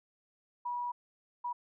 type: tone bursts at uneven times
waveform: sine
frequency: 970 Hz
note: B5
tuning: 31 cents flat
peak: -33 dBFS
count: 2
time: 0.65-0.92 / 1.44-1.53 s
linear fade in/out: 10 ms
effects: none